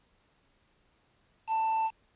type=tone with quantisation; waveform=triangle; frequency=888 Hz; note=A5; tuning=16 cents sharp; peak=-24 dBFS; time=1.47-1.91 s; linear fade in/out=50 ms; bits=7; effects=pink hiss -69 dBFS RMS until 2.15 s + resampled to 8000 Hz